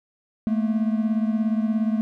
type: beating tone pair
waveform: triangle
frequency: 216.6 / 233.6 Hz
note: A3 / A#3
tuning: -27 / +4 cents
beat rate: 17 Hz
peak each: -19 / -24 dBFS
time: 0.47-2.01 s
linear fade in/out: 0 ms
effects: none